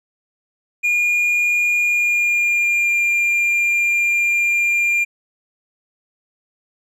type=tone with pitch glide; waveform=triangle; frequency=2427 to 2395 Hz; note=D#7 to D7; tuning=-44 to +33 cents; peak=-13 dBFS; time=0.83-5.05 s; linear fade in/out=20 ms; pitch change=-23 cents; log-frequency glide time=1.82-2.96 s; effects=none